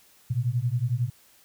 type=beating tone pair; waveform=sine; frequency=116.2 / 127.2 Hz; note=A#2 / C3; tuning=-5 / -48 cents; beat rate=11 Hz; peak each=-26 dBFS; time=0.3-1.1 s; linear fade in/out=10 ms; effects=white hiss -58 dBFS RMS until 1.44 s